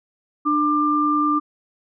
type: tone pair together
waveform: sine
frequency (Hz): 298.4 / 1190.9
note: D4 / D6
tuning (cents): +28 / +24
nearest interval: 2 octaves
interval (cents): 2396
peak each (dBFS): -20 / -18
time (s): 0.45-1.4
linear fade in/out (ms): 20
effects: none